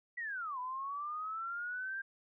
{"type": "linear two-way sweep", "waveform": "sine", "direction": "down then up", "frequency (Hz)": [1970, 987.8, 1598], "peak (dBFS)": -37, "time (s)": [0.17, 2.02], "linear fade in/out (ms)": 10, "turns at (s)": 0.59, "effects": []}